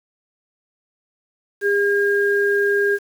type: tone pair together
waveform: sine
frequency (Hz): 404.5 / 1619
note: G#4 / G#6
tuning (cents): -46 / -45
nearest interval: 2 octaves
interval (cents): 2401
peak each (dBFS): -17 / -19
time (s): 1.61-2.99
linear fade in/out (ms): 50
effects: 7-bit